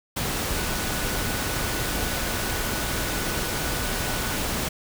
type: tone in noise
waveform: sine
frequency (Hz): 1480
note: F#6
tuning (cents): 0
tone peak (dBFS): -37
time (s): 0.56-4.37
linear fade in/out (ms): 10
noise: pink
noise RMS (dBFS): -27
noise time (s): 0.16-4.69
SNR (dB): -13
effects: none